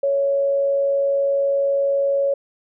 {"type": "tone with frequency modulation", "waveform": "sine", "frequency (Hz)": 556, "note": "C#5", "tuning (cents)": 5, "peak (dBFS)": -16, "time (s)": [0.03, 2.34], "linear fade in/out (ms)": 5, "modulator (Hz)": 100, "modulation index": 0.23, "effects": []}